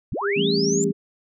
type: linear sweep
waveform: sine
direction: up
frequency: 38.77 to 7350 Hz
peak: -24 dBFS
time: 0.12-0.84 s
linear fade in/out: 0 ms
type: tone with vibrato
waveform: sine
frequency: 402.2 Hz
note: G4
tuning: 44 cents sharp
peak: -21 dBFS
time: 0.21-0.93 s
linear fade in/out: 50 ms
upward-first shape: sine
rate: 16 Hz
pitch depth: 17 cents each way
type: chord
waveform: sine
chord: A dominant seventh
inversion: second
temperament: just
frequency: 165 / 198 / 220 / 275 Hz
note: E3 / G3 / A3 / C#4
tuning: +2 / +18 / 0 / -14 cents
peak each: -27 dBFS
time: 0.36-0.92 s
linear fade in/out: 10 ms
effects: none